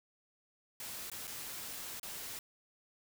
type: noise with dropouts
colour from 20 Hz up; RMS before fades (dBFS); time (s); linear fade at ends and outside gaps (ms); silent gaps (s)
white; -44; 0.8-2.39; 2; 1.1-1.116 / 1.272-1.276 / 1.997-2.03
effects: none